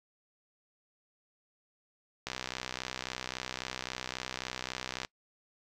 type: click train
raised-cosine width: 0.2 ms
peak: -18 dBFS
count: 178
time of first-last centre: 2.27-5.049 s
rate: 63.7 Hz
effects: noise-tail reverb RT60 0.1 s tail -24 dB re dry